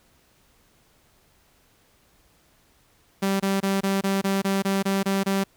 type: tone bursts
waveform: sawtooth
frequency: 195.1 Hz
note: G3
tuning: 8 cents flat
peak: -17 dBFS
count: 11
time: 3.22-5.44 s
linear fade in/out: 10 ms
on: 180 ms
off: 24 ms
effects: pink hiss -61 dBFS RMS until 5.56 s